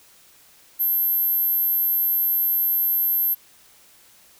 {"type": "tone", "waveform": "sine", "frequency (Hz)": 12690, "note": "G9", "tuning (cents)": 20, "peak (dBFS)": -18, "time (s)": [0.79, 3.35], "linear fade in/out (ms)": 20, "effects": ["white hiss -53 dBFS RMS until 4.39 s"]}